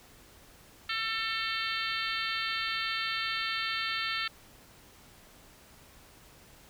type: harmonic tone with a mistuned harmonic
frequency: 447.5 Hz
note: A4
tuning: 29 cents sharp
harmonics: 3 / 4 / 5 / 6 / 7 / 8 / 9 / 10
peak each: -36 / -37 / -38 / -39 / -39 / -40 / -41 / -41 dBFS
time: 0.89-4.28 s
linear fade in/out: 5 ms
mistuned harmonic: 5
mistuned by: -20 cents
effects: pink hiss -56 dBFS RMS until 6.69 s